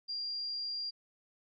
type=tone; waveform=sine; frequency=4778 Hz; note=D8; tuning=29 cents sharp; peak=-35 dBFS; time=0.08-0.91 s; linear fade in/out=20 ms; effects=none